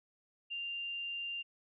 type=tone; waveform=sine; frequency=2789 Hz; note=F7; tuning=3 cents flat; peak=-37 dBFS; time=0.5-1.43 s; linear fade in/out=20 ms; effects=none